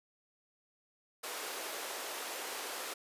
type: high-pass noise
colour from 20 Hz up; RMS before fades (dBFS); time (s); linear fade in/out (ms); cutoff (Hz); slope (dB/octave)
pink; -41; 1.23-2.94; 10; 390; 24
effects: resampled to 32000 Hz